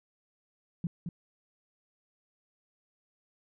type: tone with echo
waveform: sine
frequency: 171 Hz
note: F3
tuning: 36 cents flat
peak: -28 dBFS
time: 0.84-0.87 s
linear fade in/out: 2 ms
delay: 220 ms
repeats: 1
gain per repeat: -5 dB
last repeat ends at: 1.09 s
effects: none